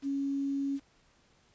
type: tone with quantisation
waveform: sine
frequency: 277.2 Hz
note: C#4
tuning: in tune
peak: -29 dBFS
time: 0.02-0.8 s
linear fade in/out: 50 ms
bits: 9
effects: pink hiss -66 dBFS RMS until 1.54 s + resampled to 16000 Hz